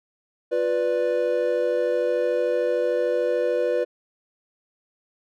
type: chord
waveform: triangle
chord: B diminished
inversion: second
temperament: equal with one note detuned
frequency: 352.9 / 493.9 / 587.3 Hz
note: F4 / B4 / D5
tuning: +18 / 0 / 0 cents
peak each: -26 / -20 / -24 dBFS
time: 0.51-3.85 s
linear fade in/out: 20 ms
effects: none